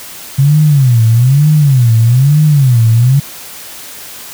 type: tone with vibrato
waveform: sine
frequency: 131.4 Hz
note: C3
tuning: 8 cents sharp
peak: -4 dBFS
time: 0.38-3.2 s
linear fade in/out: 10 ms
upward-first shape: sine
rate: 1.1 Hz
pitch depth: 270 cents each way
effects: white hiss -29 dBFS RMS until 4.33 s + high-pass 60 Hz 12 dB/octave